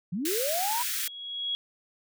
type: linear sweep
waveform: sine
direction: up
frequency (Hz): 155.56 to 999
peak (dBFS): -28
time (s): 0.12-0.83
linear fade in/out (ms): 10
type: high-pass noise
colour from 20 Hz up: white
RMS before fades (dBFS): -31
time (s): 0.25-1.08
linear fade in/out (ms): 5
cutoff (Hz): 1400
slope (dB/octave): 48
type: tone with exponential growth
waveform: sine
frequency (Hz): 3322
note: G#7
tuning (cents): 0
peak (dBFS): -26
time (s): 0.3-1.55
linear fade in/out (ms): 0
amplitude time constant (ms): 270
effects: none